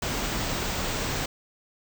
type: band-stop noise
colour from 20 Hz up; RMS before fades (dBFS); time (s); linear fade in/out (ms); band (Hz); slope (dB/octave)
pink; -29; 0.02-1.26; 5; 8600 to 14000; 96
effects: none